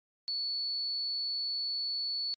sine tone, 4435 Hz, C#8, in tune, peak -31 dBFS, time 0.28-2.34 s, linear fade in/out 0 ms, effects MP3 32 kbps

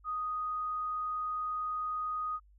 sine tone, 1244.5 Hz, D#6, in tune, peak -32 dBFS, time 0.04-2.4 s, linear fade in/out 50 ms, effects added 50 Hz sine -58 dBFS peak until 2.58 s

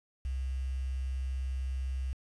sine tone with quantisation, 65.41 Hz, C2, in tune, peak -31 dBFS, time 0.25-2.13 s, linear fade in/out 0 ms, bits 9, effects resampled to 24000 Hz

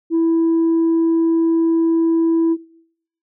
sine tone, 329.6 Hz, E4, in tune, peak -11 dBFS, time 0.1-2.57 s, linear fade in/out 50 ms, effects noise-tail reverb RT60 0.7 s tail -22 dB re dry + tanh soft clip ceiling -11 dBFS

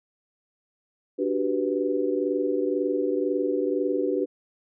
sine chord, G major seventh, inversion second, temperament equal, 293.7 / 370 / 392 / 493.9 Hz, D4 / F#4 / G4 / B4, 0 / 0 / 0 / 0 cents, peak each -28 dBFS, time 1.18-4.26 s, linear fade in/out 20 ms, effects none

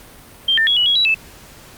sine tone with pitch steps, 3169 / 1797 / 3339 / 2933 / 3322 / 3911 / 2626 Hz, G7 / A6 / G#7 / F#7 / G#7 / B7 / E7, +18 / +36 / +9 / -16 / 0 / -18 / -7 cents, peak -12 dBFS, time 0.48-1.145 s, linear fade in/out 5 ms, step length 95 ms, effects pink hiss -42 dBFS RMS until 1.77 s + Opus 48 kbps

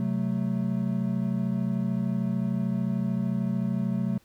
triangle chord, F# diminished, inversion second, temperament equal with one note detuned, 130.81 / 186.61 / 220 Hz, C3 / F#3 / A3, 0 / +15 / 0 cents, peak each -29 / -26 / -27 dBFS, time 0-4.18 s, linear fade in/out 2 ms, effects pink hiss -63 dBFS RMS until 4.24 s

